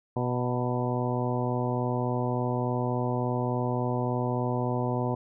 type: harmonic tone with a mistuned harmonic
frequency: 123.47 Hz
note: B2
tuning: in tune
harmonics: 1 / 2 / 3 / 4 / 5 / 6 / 7 / 8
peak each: -29 / -32 / -34 / -35 / -36 / -37 / -37 / -38 dBFS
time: 0.16-5.15 s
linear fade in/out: 5 ms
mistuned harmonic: 7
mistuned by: +44 cents
effects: none